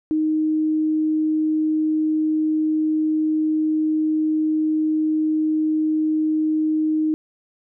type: tone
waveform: sine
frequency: 311.1 Hz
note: D#4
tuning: in tune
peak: -17 dBFS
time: 0.11-7.14 s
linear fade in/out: 0 ms
effects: none